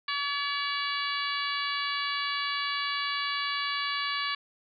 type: harmonic tone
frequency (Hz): 570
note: C#5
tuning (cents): +48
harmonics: 2 / 3 / 4 / 5 / 6 / 7 / 8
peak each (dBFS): -33 / -35 / -36 / -37 / -38 / -38 / -39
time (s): 0.08-4.35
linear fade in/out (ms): 5
effects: none